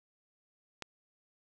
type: click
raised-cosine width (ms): 0.2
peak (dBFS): -22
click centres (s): 0.823
effects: none